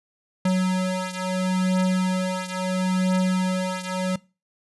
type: beating tone pair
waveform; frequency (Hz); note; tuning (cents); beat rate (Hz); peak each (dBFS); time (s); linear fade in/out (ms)
square; 185.1 / 185.84; F#3 / F#3; +1 / +8; 0.74; -23 / -26; 0.45-4.16; 5
effects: noise-tail reverb RT60 0.3 s tail -22 dB re dry + resampled to 24000 Hz